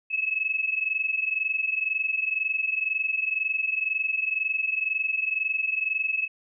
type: tone pair together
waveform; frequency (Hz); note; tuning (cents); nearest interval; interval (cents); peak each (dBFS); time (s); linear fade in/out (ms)
sine; 2570 / 2592; E7 / E7; -45 / -30; unison; 15; -28 / -26; 0.1-6.28; 20
effects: none